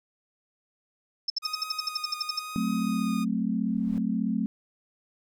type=tone bursts; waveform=sine; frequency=5274 Hz; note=E8; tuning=in tune; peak=-24 dBFS; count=14; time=1.28-2.393 s; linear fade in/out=5 ms; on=21 ms; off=63 ms
type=tone with vibrato; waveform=sawtooth; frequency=1244.5 Hz; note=D#6; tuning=in tune; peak=-32 dBFS; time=1.42-3.25 s; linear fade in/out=20 ms; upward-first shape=triangle; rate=1 Hz; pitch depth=20 cents each way
type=chord; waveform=sine; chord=F# diminished; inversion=none; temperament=equal; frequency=185 / 220 / 261.6 Hz; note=F#3 / A3 / C4; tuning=0 / 0 / 0 cents; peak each=-30 / -27 / -31 dBFS; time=2.56-4.46 s; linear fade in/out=0 ms
type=noise with exponential growth; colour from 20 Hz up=brown; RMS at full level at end=-39 dBFS; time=3.56-3.98 s; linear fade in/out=0 ms; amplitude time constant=90 ms
effects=none